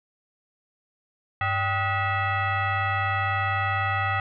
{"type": "tone with frequency modulation", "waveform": "sine", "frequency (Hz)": 582, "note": "D5", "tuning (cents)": -16, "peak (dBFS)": -22, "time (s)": [1.41, 4.2], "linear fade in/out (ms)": 2, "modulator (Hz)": 681, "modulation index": 2.6, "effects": []}